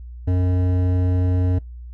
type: tone with hard clipping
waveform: triangle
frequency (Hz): 90.7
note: F#2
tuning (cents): -34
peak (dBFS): -18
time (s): 0.27-1.59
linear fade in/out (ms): 10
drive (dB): 16
effects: noise-tail reverb RT60 0.2 s tail -23 dB re dry + added 60 Hz sine -33 dBFS peak until 1.93 s